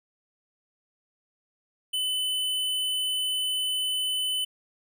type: tone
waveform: square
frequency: 3016 Hz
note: F#7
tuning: 32 cents sharp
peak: -26 dBFS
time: 1.93-4.45 s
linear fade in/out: 10 ms
effects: none